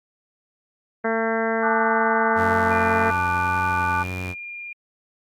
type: harmonic tone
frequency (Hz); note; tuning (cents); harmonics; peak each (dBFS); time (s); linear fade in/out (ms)
225; A3; +39; 1 / 2 / 3 / 4 / 5 / 6 / 7 / 8 / 9; -27 / -25 / -26 / -31 / -34 / -33 / -29 / -34 / -34; 1.04-3.11; 10
type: chord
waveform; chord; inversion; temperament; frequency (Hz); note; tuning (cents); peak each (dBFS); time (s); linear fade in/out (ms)
sine; D major; second; equal; 880 / 1174.7 / 1480; A5 / D6 / F#6; 0 / 0 / 0; -23 / -26 / -25; 1.62-4.04; 20
type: tone with vibrato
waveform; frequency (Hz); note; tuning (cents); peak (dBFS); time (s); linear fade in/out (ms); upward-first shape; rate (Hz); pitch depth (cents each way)
sawtooth; 90.8; F#2; -32; -24; 2.35-4.35; 50; sine; 1.8; 20
type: tone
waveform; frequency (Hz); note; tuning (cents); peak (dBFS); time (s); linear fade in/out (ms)
sine; 2406; D7; +41; -32; 2.71-4.73; 5
effects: Opus 32 kbps